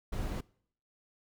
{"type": "noise", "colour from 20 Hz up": "brown", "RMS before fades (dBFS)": -35, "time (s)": [0.12, 0.41], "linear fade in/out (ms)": 10, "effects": ["noise-tail reverb RT60 0.6 s tail -23 dB re dry"]}